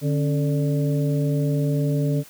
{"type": "harmonic tone with a mistuned harmonic", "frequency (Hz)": 146.83, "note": "D3", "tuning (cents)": 0, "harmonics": [1, 2, 3, 4], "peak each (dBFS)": [-20, -26, -30, -32], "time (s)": [0.01, 2.24], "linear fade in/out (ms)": 50, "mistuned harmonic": 2, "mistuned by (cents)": -110, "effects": ["white hiss -47 dBFS RMS until 2.29 s"]}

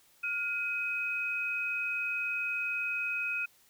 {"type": "tone pair together", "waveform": "sine", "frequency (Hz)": [1416.5, 2524], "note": ["F6", "D#7"], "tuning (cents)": [24, 24], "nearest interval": "minor seventh", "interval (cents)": 1000, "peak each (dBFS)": [-37, -31], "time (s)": [0.23, 3.46], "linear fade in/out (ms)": 10, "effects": ["white hiss -64 dBFS RMS until 3.69 s"]}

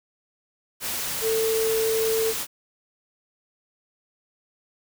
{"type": "tone in noise", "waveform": "sine", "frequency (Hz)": 445.5, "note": "A4", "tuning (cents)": 22, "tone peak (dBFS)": -21, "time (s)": [1.21, 2.34], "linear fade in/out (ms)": 50, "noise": "white", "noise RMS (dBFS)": -29, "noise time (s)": [0.8, 2.47], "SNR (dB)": 5, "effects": []}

